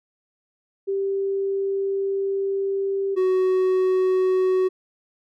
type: tone pair in turn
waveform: sine / triangle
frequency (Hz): 392 / 372.8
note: G4 / F#4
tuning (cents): 0 / +13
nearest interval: minor second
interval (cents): 87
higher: first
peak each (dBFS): -21 / -15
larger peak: second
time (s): 0.87-3.16 / 3.16-4.69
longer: first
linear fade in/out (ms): 20
effects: none